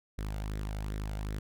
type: tone with flanger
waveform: sawtooth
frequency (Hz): 51.91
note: G#1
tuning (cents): 0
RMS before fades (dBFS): -36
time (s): 0.18-1.39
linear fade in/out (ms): 5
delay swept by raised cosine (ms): 0.52 to 1.42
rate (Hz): 2.6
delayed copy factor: +0.5
effects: none